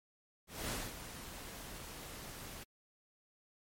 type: noise with ADSR envelope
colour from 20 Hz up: pink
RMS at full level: -38 dBFS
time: 0.47-2.64 s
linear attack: 230 ms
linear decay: 230 ms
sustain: -10 dB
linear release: 13 ms
effects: MP3 64 kbps